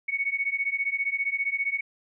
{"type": "beating tone pair", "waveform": "sine", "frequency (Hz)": [2215, 2230], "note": ["C#7", "C#7"], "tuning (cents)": [-2, 10], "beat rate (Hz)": 15, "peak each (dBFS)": -28, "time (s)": [0.08, 1.81], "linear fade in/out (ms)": 10, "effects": []}